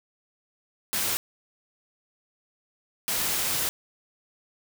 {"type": "noise bursts at uneven times", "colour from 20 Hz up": "white", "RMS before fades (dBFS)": -27, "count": 2, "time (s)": [[0.93, 1.17], [3.08, 3.69]], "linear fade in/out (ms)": 0, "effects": []}